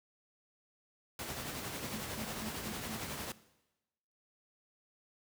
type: noise with tremolo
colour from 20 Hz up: pink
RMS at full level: -39 dBFS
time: 1.19-3.32 s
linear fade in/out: 2 ms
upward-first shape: triangle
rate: 11 Hz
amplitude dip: 40%
type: tone bursts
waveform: triangle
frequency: 217.3 Hz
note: A3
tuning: 21 cents flat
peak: -39 dBFS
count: 5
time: 1.93-2.97 s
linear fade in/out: 10 ms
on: 80 ms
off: 160 ms
effects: noise-tail reverb RT60 1.0 s tail -18 dB re dry + high-pass 80 Hz 12 dB/octave